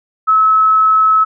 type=tone; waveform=sine; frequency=1294 Hz; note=E6; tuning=32 cents flat; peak=-7 dBFS; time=0.27-1.25 s; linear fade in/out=20 ms; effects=none